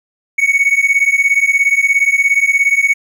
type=beating tone pair; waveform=triangle; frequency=2217 / 2234 Hz; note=C#7 / C#7; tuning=0 / +13 cents; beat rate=17 Hz; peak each=-11 dBFS; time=0.38-2.94 s; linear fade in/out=10 ms; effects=none